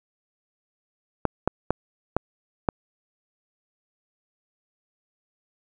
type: clicks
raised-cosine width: 1 ms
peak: -6 dBFS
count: 5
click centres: 1.253 / 1.476 / 1.706 / 2.166 / 2.688 s
effects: none